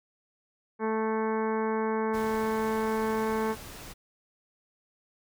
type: harmonic tone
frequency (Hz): 220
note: A3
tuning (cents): 0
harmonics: 1 / 2 / 3 / 4 / 5 / 6 / 7 / 8 / 9 / 10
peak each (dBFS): -31 / -29 / -43 / -34 / -37 / -46 / -42 / -45 / -52 / -47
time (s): 0.79-3.56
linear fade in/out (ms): 50
type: noise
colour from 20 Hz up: pink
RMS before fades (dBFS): -44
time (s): 2.13-3.94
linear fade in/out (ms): 20
effects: none